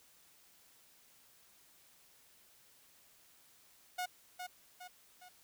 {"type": "tone with echo", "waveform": "sawtooth", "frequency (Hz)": 726, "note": "F#5", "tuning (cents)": -33, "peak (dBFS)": -32, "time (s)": [3.98, 4.06], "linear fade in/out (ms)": 10, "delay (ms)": 410, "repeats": 3, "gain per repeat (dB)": -6, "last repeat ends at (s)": 5.29, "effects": ["white hiss -65 dBFS RMS until 5.43 s"]}